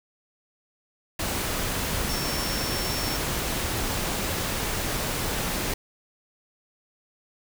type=tone in noise; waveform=sine; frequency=5440 Hz; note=F8; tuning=46 cents flat; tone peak=-33 dBFS; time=2.09-3.17 s; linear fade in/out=5 ms; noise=pink; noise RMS=-28 dBFS; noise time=1.19-5.74 s; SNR=-8 dB; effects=none